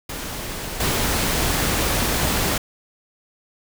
pink noise with level steps, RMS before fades -30 / -21 dBFS, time 0.09-2.58 s, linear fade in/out 5 ms, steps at 0.8 s, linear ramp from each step 5 ms, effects none

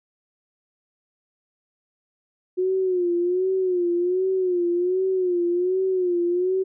sine tone with vibrato, 362.4 Hz, F#4, 36 cents flat, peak -19 dBFS, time 2.57-6.64 s, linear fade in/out 20 ms, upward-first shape sine, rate 1.3 Hz, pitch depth 80 cents each way, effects none

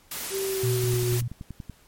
white noise, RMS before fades -33 dBFS, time 0.11-1.21 s, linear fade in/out 5 ms
sine tone with pitch glide, 388.7 to 364.8 Hz, G4 to F#4, -15 to -24 cents, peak -26 dBFS, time 0.3-1.2 s, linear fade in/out 50 ms, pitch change -109 cents, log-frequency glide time 0.44-1.03 s
sine tone with tremolo, 120 Hz, B2, 49 cents flat, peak -22 dBFS, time 0.63-1.28 s, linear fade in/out 5 ms, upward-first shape sine, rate 4.3 Hz, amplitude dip 35%
click train, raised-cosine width 5 ms, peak -24 dBFS, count 10, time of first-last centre 0.84-1.697 s, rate 10.5 Hz
effects pink hiss -58 dBFS RMS until 1.87 s + MP3 64 kbps

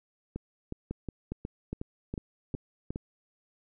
two click trains, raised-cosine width 3 ms, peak -22 / -21 dBFS, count 8 / 6, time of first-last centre 0.36-2.905 / 0.91-2.959 s, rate 2.75 / 2.44 Hz, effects none

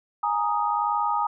sine chord, Ab suspended second, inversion none, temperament equal, 830.6 / 932.3 / 1244.5 Hz, Ab5 / Bb5 / Eb6, 0 / 0 / 0 cents, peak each -26 dBFS, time 0.23-1.27 s, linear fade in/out 5 ms, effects none

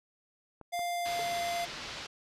clicks, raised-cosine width 1 ms, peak -33 dBFS, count 3, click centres 0.613 / 0.793 / 1.193 s
square tone with pitch glide, 698.5 to 691.3 Hz, F5 to F5, 0 to -18 cents, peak -32 dBFS, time 0.72-1.66 s, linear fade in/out 20 ms, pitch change -18 cents, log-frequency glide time 0.9-1.44 s
white low-pass noise, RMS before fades -42 dBFS, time 1.05-2.07 s, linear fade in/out 10 ms, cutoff 5000 Hz, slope 24 dB/octave
40% pulse tone with exponential decay, 440 Hz, A4, in tune, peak -36 dBFS, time 1.19-1.28 s, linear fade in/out 2 ms, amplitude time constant 18 ms
effects resampled to 32000 Hz

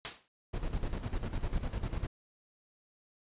white noise with exponential decay, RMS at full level -32 dBFS, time 0.05-0.28 s, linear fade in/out 0 ms, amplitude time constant 48 ms
brown noise with tremolo, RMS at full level -33 dBFS, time 0.53-2.07 s, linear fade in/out 10 ms, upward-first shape square, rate 10 Hz, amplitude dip 65%
effects resampled to 8000 Hz

